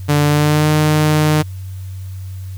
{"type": "tone with pitch glide", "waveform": "sawtooth", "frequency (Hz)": [146.83, 152.71], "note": ["D3", "D#3"], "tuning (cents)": [0, -32], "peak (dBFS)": -7, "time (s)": [0.08, 1.43], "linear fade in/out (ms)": 20, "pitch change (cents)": 68, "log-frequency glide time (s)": [0.25, 0.69], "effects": ["added 94 Hz sine -25 dBFS peak until 2.57 s", "white hiss -47 dBFS RMS until 2.57 s"]}